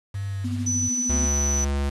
sine tone with vibrato, 98.5 Hz, G2, 9 cents sharp, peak -26 dBFS, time 0.14-0.89 s, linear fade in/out 10 ms, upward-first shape sine, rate 2.6 Hz, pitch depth 15 cents each way
sine tone with tremolo, 246.8 Hz, B3, 1 cent flat, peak -25 dBFS, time 0.44-1.28 s, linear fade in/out 10 ms, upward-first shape sine, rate 13 Hz, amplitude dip 60%
sine tone, 5980 Hz, F#8, 17 cents sharp, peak -23 dBFS, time 0.66-1.65 s, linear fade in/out 10 ms
square tone with pitch glide, 72.1 to 70.17 Hz, D2 to C#2, -31 to +22 cents, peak -23 dBFS, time 1.09-1.9 s, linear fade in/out 10 ms, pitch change -47 cents, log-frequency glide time 1.25-1.72 s
effects resampled to 24000 Hz + 7-bit

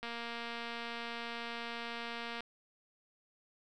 click train, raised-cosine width 0.3 ms, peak -26 dBFS, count 557, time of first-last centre 0.03-2.406 s, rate 234 Hz, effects none

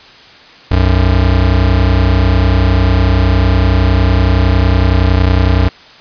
square tone pair together, 61.63 / 92.5 Hz, B1 / F#2, -3 / 0 cents, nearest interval perfect fifth, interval 703 cents, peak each -11 dBFS, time 0.71-5.69 s, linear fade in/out 5 ms, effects white hiss -38 dBFS RMS until 6 s + resampled to 11025 Hz

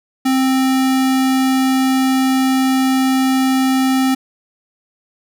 square tone, 262.8 Hz, C4, 8 cents sharp, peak -13 dBFS, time 0.25-4.15 s, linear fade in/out 10 ms, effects none

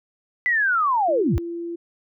sine linear sweep, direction down, 2013 to 44.01 Hz, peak -17 dBFS, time 0.46-1.38 s, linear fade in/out 0 ms
sine tone, 340.3 Hz, F4, 45 cents flat, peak -27 dBFS, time 1.08-1.76 s, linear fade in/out 10 ms
effects none

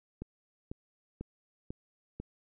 click train, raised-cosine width 3 ms, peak -26 dBFS, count 5, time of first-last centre 0.22-2.2 s, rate 2.02 Hz, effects none

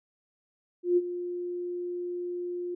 sine tone with ADSR envelope, 353.6 Hz, F4, 22 cents sharp, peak -18 dBFS, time 0.83-2.75 s, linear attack 140 ms, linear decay 37 ms, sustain -13 dB, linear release 7 ms, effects none

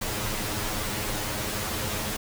pink noise with comb filter, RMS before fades -30 dBFS, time 0.01-2.17 s, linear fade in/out 10 ms, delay 9.5 ms, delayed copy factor +1, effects none

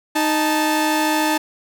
sawtooth tone pair together, 309.8 / 876.2 Hz, D#4 / A5, -7 / -7 cents, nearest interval octave + tritone, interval 1800 cents, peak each -15 / -16 dBFS, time 0.15-1.38 s, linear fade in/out 10 ms, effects none

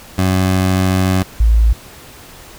20% pulse / sine tone pair in turn, 93.5 / 55.6 Hz, F#2 / A1, +19 / +19 cents, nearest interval major sixth, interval 900 cents, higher first, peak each -7 dBFS, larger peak neither, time 0.18-1.23 / 1.4-1.73 s, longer first, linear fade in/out 5 ms, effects pink hiss -38 dBFS RMS until 2.58 s

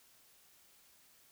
silence, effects white hiss -65 dBFS RMS until 1.31 s

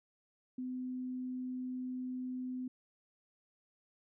sine tone, 254 Hz, B3, 49 cents sharp, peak -37 dBFS, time 0.58-2.68 s, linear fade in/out 5 ms, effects none

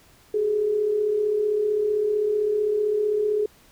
sine tone pair together, 386.9 / 422.5 Hz, G4 / G#4, -23 / +30 cents, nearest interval major second, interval 153 cents, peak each -30 / -20 dBFS, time 0.34-3.46 s, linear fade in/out 5 ms, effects pink hiss -55 dBFS RMS until 3.71 s

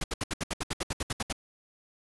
pink noise bursts, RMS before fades -31 dBFS, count 14, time 0.01-1.327 s, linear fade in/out 5 ms, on 30 ms, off 69 ms, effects resampled to 24000 Hz

